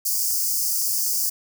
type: high-pass noise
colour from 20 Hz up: white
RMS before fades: -23 dBFS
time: 0.05-1.3 s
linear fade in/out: 10 ms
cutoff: 4700 Hz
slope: 96 dB/octave
effects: none